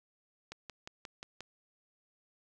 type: click train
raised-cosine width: 0.2 ms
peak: -26 dBFS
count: 6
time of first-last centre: 0.52-1.407 s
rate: 5.64 Hz
effects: none